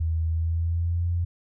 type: tone with pitch glide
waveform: sine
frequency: 81.1 to 86.42 Hz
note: E2 to F2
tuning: -28 to -18 cents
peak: -22 dBFS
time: 0-1.25 s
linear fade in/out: 10 ms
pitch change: +110 cents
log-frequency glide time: 0.29-1.06 s
effects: none